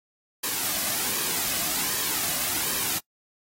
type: noise with flanger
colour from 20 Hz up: white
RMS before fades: -27 dBFS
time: 0.43-2.99 s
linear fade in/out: 10 ms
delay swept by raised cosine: 1.4 to 2.21 ms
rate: 1.3 Hz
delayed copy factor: -0.5
effects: noise-tail reverb RT60 0.1 s tail -23 dB re dry + AAC 48 kbps